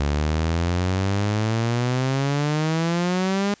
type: exponential sweep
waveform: sawtooth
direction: up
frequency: 70.6 to 204.9 Hz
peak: -16 dBFS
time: 0-3.54 s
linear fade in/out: 0 ms
effects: white hiss -52 dBFS RMS until 3.6 s + resampled to 16000 Hz